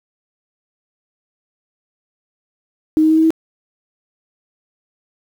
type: tone with pitch steps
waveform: sine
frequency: 312 / 314.5 / 317.1 / 319.7 / 322.3 Hz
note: D#4 / D#4 / D#4 / D#4 / E4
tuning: +5 / +19 / +33 / +47 / -39 cents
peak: -9 dBFS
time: 2.97-3.305 s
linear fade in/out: 0 ms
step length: 67 ms
effects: 7-bit